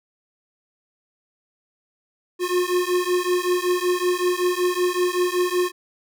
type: beating tone pair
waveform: square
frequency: 356.7 / 362 Hz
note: F4 / F#4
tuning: +37 / -38 cents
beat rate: 5.3 Hz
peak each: -23 dBFS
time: 2.39-5.72 s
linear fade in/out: 50 ms
effects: none